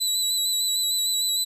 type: tone with vibrato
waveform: 25% pulse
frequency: 3951 Hz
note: B7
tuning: in tune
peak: -17 dBFS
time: 0-1.45 s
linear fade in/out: 20 ms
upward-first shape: square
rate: 6.6 Hz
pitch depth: 23 cents each way
effects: none